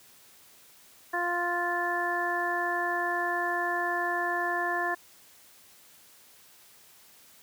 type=harmonic tone; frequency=349.6 Hz; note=F4; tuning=2 cents sharp; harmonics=1 / 2 / 3 / 4 / 5; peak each=-35 / -32 / -33 / -41 / -30 dBFS; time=1.13-4.95 s; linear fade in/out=10 ms; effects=white hiss -56 dBFS RMS until 7.42 s + high-pass 60 Hz 12 dB/octave